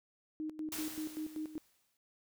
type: tone with tremolo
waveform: sine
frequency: 310.3 Hz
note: D#4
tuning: 5 cents flat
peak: -36 dBFS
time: 0.4-1.58 s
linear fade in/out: 0 ms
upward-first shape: square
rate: 5.2 Hz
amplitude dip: 75%
type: noise with exponential decay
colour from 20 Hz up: white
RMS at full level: -40 dBFS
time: 0.72-1.97 s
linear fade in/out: 1 ms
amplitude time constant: 270 ms
effects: none